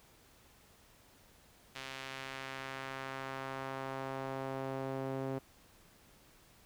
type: tone with band-pass filter sweep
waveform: sawtooth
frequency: 133.8 Hz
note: C3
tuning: 39 cents sharp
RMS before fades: -41 dBFS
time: 1.75-5.39 s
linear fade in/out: 10 ms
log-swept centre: 3000 to 430 Hz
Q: 0.93
effects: pink hiss -63 dBFS RMS until 6.65 s